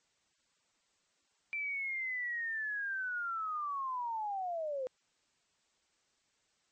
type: linear sweep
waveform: sine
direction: down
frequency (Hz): 2349 to 500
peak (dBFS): -34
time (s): 1.53-4.87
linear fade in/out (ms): 0
effects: white hiss -75 dBFS RMS until 6.71 s + MP3 32 kbps